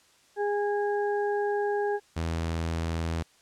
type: harmonic tone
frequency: 410.6 Hz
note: G#4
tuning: 20 cents flat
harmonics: 1 / 2 / 4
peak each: -26 / -31 / -37 dBFS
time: 0.36-2 s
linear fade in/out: 50 ms
type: tone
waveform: sawtooth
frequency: 82.41 Hz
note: E2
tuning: in tune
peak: -24 dBFS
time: 2.16-3.23 s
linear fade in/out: 10 ms
effects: white hiss -61 dBFS RMS until 3.41 s + low-pass 8000 Hz 12 dB/octave